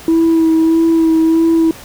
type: tone with vibrato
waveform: sine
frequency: 325.6 Hz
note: E4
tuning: 21 cents flat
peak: -6 dBFS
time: 0.08-1.71 s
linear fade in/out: 2 ms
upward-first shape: sine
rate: 1.6 Hz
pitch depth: 20 cents each way
effects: tanh soft clip ceiling -6 dBFS + pink hiss -35 dBFS RMS until 1.84 s